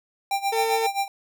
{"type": "tone with tremolo", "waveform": "square", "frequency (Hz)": 791, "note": "G5", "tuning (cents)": 15, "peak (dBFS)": -21, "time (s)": [0.31, 1.08], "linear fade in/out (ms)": 2, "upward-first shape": "sine", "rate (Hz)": 7.6, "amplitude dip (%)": 85}
{"type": "tone", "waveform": "30% pulse", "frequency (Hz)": 450.8, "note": "A4", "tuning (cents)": 42, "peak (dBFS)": -20, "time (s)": [0.52, 0.87], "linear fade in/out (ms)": 10}
{"effects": []}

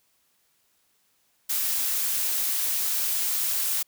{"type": "noise", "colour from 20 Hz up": "blue", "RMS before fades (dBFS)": -26, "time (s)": [1.49, 3.83], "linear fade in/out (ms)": 10, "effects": ["white hiss -68 dBFS RMS until 3.87 s"]}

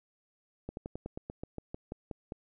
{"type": "slowing click train", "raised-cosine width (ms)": 2, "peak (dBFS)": -25, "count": 13, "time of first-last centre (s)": [0.69, 2.321], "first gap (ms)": 81, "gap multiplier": 1.09, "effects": []}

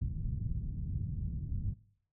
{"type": "low-pass noise", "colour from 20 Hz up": "white", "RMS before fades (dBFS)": -36, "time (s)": [0.01, 1.74], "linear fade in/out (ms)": 10, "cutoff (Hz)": 140, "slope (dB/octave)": 24, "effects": ["noise-tail reverb RT60 0.6 s tail -20 dB re dry"]}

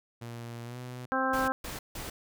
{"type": "tone with pitch glide", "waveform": "sawtooth", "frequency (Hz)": [117.8, 124.59], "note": ["A#2", "B2"], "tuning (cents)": [19, 16], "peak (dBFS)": -35, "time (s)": [0.21, 1.06], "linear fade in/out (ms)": 10, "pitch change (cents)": 97, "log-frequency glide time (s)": [0.64, 0.78]}
{"type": "harmonic tone", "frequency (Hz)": 262.8, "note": "C4", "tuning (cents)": 8, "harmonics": [1, 2, 3, 4, 5, 6], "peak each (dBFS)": [-33, -33, -33, -33, -33, -33], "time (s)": [1.12, 1.52], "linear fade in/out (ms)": 0}
{"type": "noise bursts", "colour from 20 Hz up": "pink", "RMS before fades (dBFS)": -39, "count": 3, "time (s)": [1.33, 2.1], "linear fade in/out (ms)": 5, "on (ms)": 150, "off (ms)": 160}
{"effects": []}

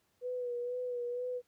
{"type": "tone with vibrato", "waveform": "sine", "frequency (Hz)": 490.8, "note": "B4", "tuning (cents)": -11, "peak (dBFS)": -34, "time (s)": [0.21, 1.42], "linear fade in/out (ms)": 50, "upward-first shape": "sine", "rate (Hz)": 2.1, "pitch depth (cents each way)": 34, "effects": ["pink hiss -75 dBFS RMS until 1.47 s", "high-pass 60 Hz 12 dB/octave"]}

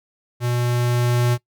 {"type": "tone with level ramp", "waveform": "square", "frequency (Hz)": 121.5, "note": "B2", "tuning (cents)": -28, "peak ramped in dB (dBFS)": [-20, -16], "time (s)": [0.4, 1.38], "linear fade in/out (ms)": 50, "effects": ["noise-tail reverb RT60 0.1 s tail -21 dB re dry"]}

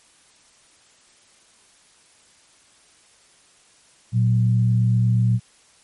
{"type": "tone pair together", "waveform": "sine", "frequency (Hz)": [117.2, 185.66], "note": ["A#2", "F#3"], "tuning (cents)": [10, 6], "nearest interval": "minor sixth", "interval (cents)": 796, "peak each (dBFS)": [-15, -24], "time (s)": [4.12, 5.4], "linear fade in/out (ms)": 50, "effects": ["white hiss -55 dBFS RMS until 5.83 s", "MP3 48 kbps"]}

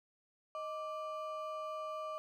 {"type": "ring-modulated tone", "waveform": "triangle", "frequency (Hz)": 898, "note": "A5", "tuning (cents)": 35, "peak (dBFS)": -34, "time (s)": [0.55, 2.18], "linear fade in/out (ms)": 0, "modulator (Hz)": 274, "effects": []}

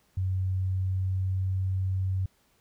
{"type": "tone with pitch glide", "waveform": "sine", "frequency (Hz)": [93.7, 94.41], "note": ["F#2", "F#2"], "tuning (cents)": [22, 35], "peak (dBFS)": -25, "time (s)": [0.17, 2.26], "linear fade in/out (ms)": 5, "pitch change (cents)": 13, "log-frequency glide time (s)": [0.54, 1.58], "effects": ["pink hiss -67 dBFS RMS until 2.6 s"]}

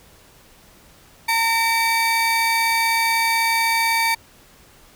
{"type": "tone pair together", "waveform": "35% pulse", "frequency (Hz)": [912.8, 2300], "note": ["A#5", "D7"], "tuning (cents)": [-37, -37], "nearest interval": "octave + major third", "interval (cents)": 1600, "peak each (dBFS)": -18, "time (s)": [1.28, 4.15], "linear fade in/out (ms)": 10, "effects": ["pink hiss -50 dBFS RMS until 4.95 s"]}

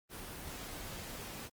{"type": "noise", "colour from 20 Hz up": "pink", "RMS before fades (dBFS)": -45, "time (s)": [0.09, 1.5], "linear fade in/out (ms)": 50, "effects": ["Opus 24 kbps"]}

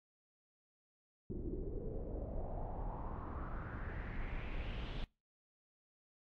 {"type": "noise with low-pass filter sweep", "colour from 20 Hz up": "brown", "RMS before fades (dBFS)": -42, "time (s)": [1.3, 5.04], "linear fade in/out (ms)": 0, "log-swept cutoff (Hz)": [320, 3500], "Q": 4.1, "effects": ["noise-tail reverb RT60 0.3 s tail -26 dB re dry", "AAC 48 kbps"]}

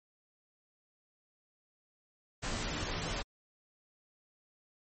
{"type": "noise with comb filter", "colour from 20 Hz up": "pink", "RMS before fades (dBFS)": -36, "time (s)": [2.42, 3.23], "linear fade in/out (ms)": 20, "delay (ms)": 15, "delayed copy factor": -0.65, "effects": ["MP3 32 kbps"]}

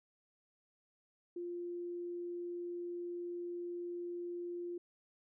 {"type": "tone", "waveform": "sine", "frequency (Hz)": 349.2, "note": "F4", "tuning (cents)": 0, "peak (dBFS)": -39, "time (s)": [1.36, 4.78], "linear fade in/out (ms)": 5, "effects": []}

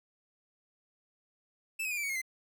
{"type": "tone with pitch steps", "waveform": "45% pulse", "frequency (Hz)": [2637, 2531, 2429, 2332, 2238, 2148, 2062], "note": ["E7", "D#7", "D#7", "D7", "C#7", "C7", "C7"], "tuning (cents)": [0, 29, -42, -13, 16, 45, -26], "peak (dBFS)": -32, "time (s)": [1.79, 2.217], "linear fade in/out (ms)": 10, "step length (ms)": 61, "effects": []}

